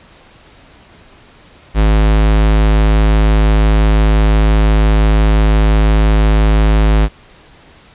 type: tone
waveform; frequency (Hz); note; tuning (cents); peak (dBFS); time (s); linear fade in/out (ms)
square; 52.9; G#1; +33; -8; 1.74-7.09; 50
effects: pink hiss -43 dBFS RMS until 7.94 s + resampled to 8000 Hz